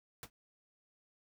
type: noise with exponential decay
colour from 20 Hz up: pink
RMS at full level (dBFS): -40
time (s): 0.23-0.3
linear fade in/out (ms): 1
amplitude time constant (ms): 15
effects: none